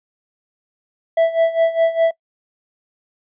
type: tone with tremolo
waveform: triangle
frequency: 659.3 Hz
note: E5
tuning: in tune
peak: -8 dBFS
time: 1.17-2.11 s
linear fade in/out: 5 ms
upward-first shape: sine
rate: 4.9 Hz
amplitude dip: 80%
effects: noise-tail reverb RT60 0.1 s tail -23 dB re dry + resampled to 8000 Hz